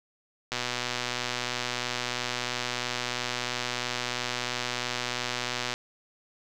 click train, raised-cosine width 0.2 ms, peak -12 dBFS, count 643, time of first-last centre 0.52-5.74 s, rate 123 Hz, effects none

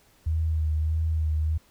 sine tone with vibrato, 78.8 Hz, D#2, 23 cents sharp, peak -22 dBFS, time 0.26-1.58 s, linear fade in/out 10 ms, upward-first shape sine, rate 1.6 Hz, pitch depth 34 cents each way, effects pink hiss -60 dBFS RMS until 1.7 s

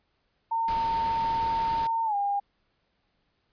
sine tone with pitch glide, 910 to 806 Hz, A#5 to G5, -42 to +48 cents, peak -24 dBFS, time 0.51-2.4 s, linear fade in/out 10 ms, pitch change -210 cents, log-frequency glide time 2.05-2.15 s
pink noise, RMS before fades -38 dBFS, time 0.68-1.87 s, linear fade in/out 2 ms
effects pink hiss -73 dBFS RMS until 3.52 s + resampled to 11025 Hz

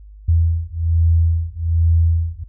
sine beating tone pair, 82.41 / 83.61 Hz, E2 / E2, 0 / +25 cents, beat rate 1.2 Hz, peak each -16 dBFS, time 0.28-2.44 s, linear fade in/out 10 ms, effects added 51 Hz sine -37 dBFS peak until 2.48 s

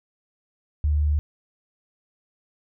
sine tone, 74.4 Hz, D2, 23 cents sharp, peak -18 dBFS, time 0.84-1.19 s, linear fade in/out 0 ms, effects none

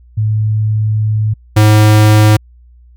sine / square tone pair in turn, 107.8 / 106.81 Hz, A2 / G#2, -35 / +49 cents, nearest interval unison, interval 16 cents, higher first, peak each -10 / -5 dBFS, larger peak second, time 0.17-1.34 / 1.56-2.37 s, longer first, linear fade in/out 10 ms, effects added 60 Hz sine -39 dBFS peak until 2.96 s

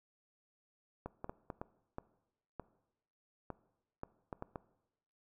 clicks, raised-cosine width 1 ms, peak -27 dBFS, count 12, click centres 1.06 / 1.244 / 1.295 / 1.502 / 1.615 / 1.984 / 2.597 / 3.503 / 4.034 / 4.328 / 4.424 / 4.558 s, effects noise-tail reverb RT60 0.9 s tail -19 dB re dry

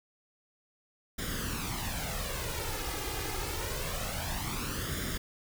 pink noise with flanger, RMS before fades -35 dBFS, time 1.18-5.18 s, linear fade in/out 10 ms, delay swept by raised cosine 0.57 to 2.47 ms, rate 0.26 Hz, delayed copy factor +0.65, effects none

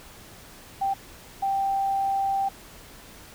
sine tone bursts at uneven times, 784 Hz, G5, in tune, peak -22 dBFS, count 2, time 0.81-0.94 / 1.42-2.49 s, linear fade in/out 10 ms, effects pink hiss -47 dBFS RMS until 3.34 s

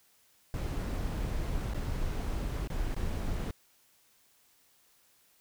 brown noise with dropouts, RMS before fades -33 dBFS, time 0.54-3.51 s, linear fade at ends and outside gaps 1 ms, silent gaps 1.737-1.745 / 2.674-2.701 / 2.946-2.964 s, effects white hiss -66 dBFS RMS until 5.4 s

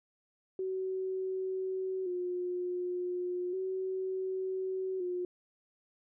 sine tone with vibrato, 367.6 Hz, F#4, 11 cents flat, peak -32 dBFS, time 0.59-5.25 s, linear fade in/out 2 ms, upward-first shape square, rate 0.34 Hz, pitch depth 43 cents each way, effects none

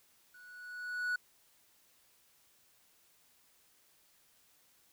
triangle tone with level ramp, 1471 Hz, F#6, 11 cents flat, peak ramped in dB -53 to -28 dBFS, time 0.34-1.16 s, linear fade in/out 5 ms, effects white hiss -68 dBFS RMS until 4.92 s

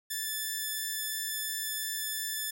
5% pulse tone with vibrato, 1751 Hz, A6, 9 cents flat, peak -22 dBFS, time 0.1-2.51 s, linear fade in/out 10 ms, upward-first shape triangle, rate 2.9 Hz, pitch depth 9 cents each way, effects none

